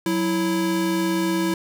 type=tone pair together; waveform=square; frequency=185 / 329.6 Hz; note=F#3 / E4; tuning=0 / 0 cents; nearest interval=minor seventh; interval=1000 cents; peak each=-26 / -22 dBFS; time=0.06-1.54 s; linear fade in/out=2 ms; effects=none